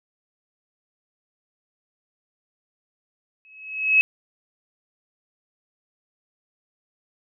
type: tone with exponential growth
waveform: sine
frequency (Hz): 2571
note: E7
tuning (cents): -44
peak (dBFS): -10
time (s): 3.45-4.01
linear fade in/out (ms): 0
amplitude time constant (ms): 120
effects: none